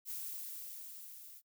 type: noise with level ramp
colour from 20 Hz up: violet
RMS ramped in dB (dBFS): -41 to -54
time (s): 0.05-1.42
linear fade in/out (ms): 50
effects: noise-tail reverb RT60 0.1 s tail -23 dB re dry